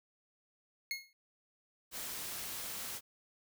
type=tone with exponential decay; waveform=25% pulse; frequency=2163 Hz; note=C#7; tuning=43 cents flat; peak=-29 dBFS; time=0.91-1.13 s; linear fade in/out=1 ms; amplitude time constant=46 ms
type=noise; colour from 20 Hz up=white; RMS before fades=-42 dBFS; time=1.91-3.01 s; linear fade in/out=50 ms
effects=none